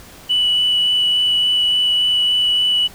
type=tone with vibrato; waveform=sine; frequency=2960 Hz; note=F#7; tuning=in tune; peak=-12 dBFS; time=0.29-2.88 s; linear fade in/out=20 ms; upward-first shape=sine; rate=3.5 Hz; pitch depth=8 cents each way; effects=tanh soft clip ceiling -9 dBFS + pink hiss -41 dBFS RMS until 2.94 s